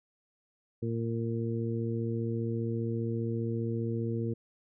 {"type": "harmonic tone", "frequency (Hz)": 115, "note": "A#2", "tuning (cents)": -23, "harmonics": [1, 2, 3, 4], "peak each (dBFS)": [-32, -35, -37, -38], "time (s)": [0.82, 4.34], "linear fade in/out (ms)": 10, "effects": []}